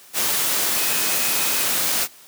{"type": "tone in noise", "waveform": "sine", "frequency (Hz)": 2526, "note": "D#7", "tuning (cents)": 26, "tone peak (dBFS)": -32, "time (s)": [0.73, 1.67], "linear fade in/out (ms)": 50, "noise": "white", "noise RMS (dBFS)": -21, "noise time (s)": [0.13, 2.08], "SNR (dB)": -14, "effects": ["white hiss -47 dBFS RMS until 2.27 s", "high-pass 150 Hz 12 dB/octave"]}